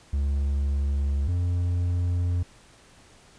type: tone pair in turn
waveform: triangle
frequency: 70.2 / 88.17 Hz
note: C#2 / F2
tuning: +22 / +17 cents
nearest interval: major third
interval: 395 cents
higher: second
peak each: -20 dBFS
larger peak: neither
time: 0.13-1.28 / 1.28-2.43 s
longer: neither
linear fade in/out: 5 ms
effects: pink hiss -54 dBFS RMS until 3.38 s + resampled to 22050 Hz